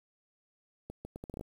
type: accelerating click train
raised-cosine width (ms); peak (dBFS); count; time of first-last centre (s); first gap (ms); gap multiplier
2; -28; 9; 0.9-1.411; 150; 0.73
effects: 9-bit